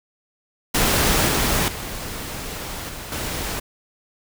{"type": "noise with level steps", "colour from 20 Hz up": "pink", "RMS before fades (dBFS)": [-18, -20, -31, -34, -27], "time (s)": [0.74, 3.6], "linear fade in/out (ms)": 10, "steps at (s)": [1.29, 1.68, 2.89, 3.12], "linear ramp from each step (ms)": 2, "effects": []}